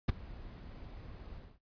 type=noise with ADSR envelope; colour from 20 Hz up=brown; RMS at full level=-24 dBFS; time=0.08-1.59 s; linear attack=12 ms; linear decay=12 ms; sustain=-24 dB; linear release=230 ms; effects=noise-tail reverb RT60 0.1 s tail -18 dB re dry + resampled to 11025 Hz